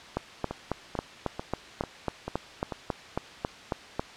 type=two click trains; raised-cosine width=1 ms; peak=-18 / -13 dBFS; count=6 / 15; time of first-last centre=0.51-2.722 / 0.17-3.995 s; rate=2.26 / 3.66 Hz; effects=white hiss -46 dBFS RMS until 4.16 s + low-pass 4000 Hz 12 dB/octave